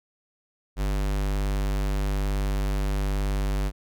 square tone, 49.45 Hz, G1, 16 cents sharp, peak -24 dBFS, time 0.76-3.72 s, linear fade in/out 50 ms, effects none

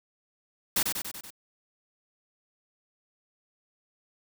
white noise with echo, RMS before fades -25 dBFS, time 0.76-0.83 s, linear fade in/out 5 ms, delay 95 ms, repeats 5, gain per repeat -4 dB, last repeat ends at 1.305 s, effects none

